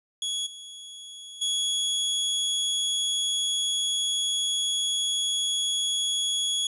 sawtooth tone with level steps, 3353 Hz, G#7, 16 cents sharp, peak -24 / -37 / -21 dBFS, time 0.22-6.67 s, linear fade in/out 2 ms, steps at 0.46 / 1.41 s, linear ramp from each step 10 ms, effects resampled to 24000 Hz

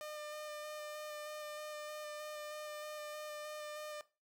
sawtooth tone with vibrato, 603 Hz, D5, 46 cents sharp, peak -40 dBFS, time 0.01-4.01 s, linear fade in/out 0 ms, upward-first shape square, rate 3.2 Hz, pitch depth 9 cents each way, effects noise-tail reverb RT60 0.3 s tail -17 dB re dry

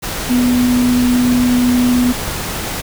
sine tone in noise, 246.9 Hz, B3, in tune, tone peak -10 dBFS, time 0.29-2.13 s, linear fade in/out 20 ms, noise pink, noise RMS -22 dBFS, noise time 0.02-2.82 s, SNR +9 dB, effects none

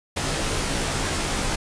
pink noise with comb filter, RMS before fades -25 dBFS, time 0.16-1.56 s, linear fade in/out 10 ms, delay 17 ms, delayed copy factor -1, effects resampled to 22050 Hz

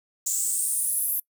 white noise with high-pass filter sweep, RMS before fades -26 dBFS, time 0.26-1.2 s, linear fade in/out 5 ms, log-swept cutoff 7100 to 12000 Hz, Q 7, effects noise-tail reverb RT60 0.1 s tail -25 dB re dry

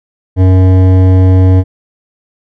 sine tone with hard clipping, 93.1 Hz, F#2, 11 cents sharp, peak -5 dBFS, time 0.36-1.64 s, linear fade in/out 50 ms, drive 13 dB, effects none

